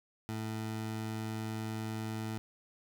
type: tone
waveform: 20% pulse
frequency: 110 Hz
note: A2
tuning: in tune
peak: -31 dBFS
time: 0.29-2.38 s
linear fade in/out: 0 ms
effects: none